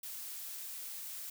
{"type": "noise", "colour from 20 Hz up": "blue", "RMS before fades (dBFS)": -44, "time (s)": [0.03, 1.3], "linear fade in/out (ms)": 5, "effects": []}